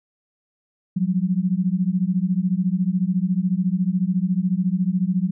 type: beating tone pair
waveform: sine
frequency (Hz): 176.8 / 190.8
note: F3 / G3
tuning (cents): +22 / -47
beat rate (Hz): 14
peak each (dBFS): -21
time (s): 0.96-5.31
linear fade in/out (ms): 10
effects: none